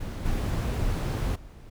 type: noise with level steps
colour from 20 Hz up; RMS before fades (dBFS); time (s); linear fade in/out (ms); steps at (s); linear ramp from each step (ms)
brown; -33 / -27 / -46; 0-1.7; 10; 0.25 / 1.35; 10
effects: none